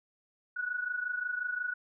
sine tone pair together, 1464 / 1489.6 Hz, F#6 / F#6, -19 / +11 cents, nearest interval unison, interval 30 cents, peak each -33 / -37 dBFS, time 0.56-1.74 s, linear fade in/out 10 ms, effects none

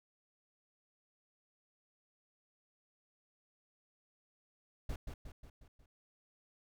brown noise with echo, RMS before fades -38 dBFS, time 4.89-4.96 s, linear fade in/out 5 ms, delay 180 ms, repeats 5, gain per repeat -5 dB, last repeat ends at 5.86 s, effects none

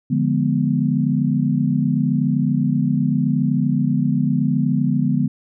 sine chord, D diminished seventh, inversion none, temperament equal, 146.83 / 174.61 / 207.7 / 246.9 Hz, D3 / F3 / Ab3 / Cb4, 0 / 0 / 0 / 0 cents, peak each -20 / -23 / -22 / -20 dBFS, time 0.1-5.28 s, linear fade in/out 10 ms, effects none

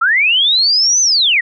sine linear two-way sweep, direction up then down, 1271 to 6210 to 1820 Hz, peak -9 dBFS, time 0.01-1.41 s, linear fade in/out 10 ms, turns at 1.01 s, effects none

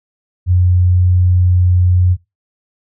sine tone, 90.1 Hz, F#2, 45 cents flat, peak -8 dBFS, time 0.46-2.17 s, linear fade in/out 50 ms, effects noise-tail reverb RT60 0.2 s tail -17 dB re dry

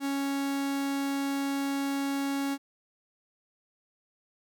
45% pulse tone, 277.2 Hz, C#4, in tune, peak -28 dBFS, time 0-2.58 s, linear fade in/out 50 ms, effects none

